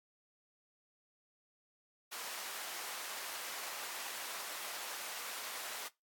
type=high-pass noise; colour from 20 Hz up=pink; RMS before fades=-44 dBFS; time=2.11-5.89 s; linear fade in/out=20 ms; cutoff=820 Hz; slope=12 dB/octave; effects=noise-tail reverb RT60 0.2 s tail -21 dB re dry + AAC 64 kbps